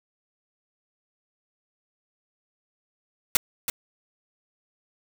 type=noise with echo; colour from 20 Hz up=white; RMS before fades=-18 dBFS; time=3.35-3.37 s; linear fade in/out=2 ms; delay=330 ms; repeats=1; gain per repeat=-9 dB; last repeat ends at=3.7 s; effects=none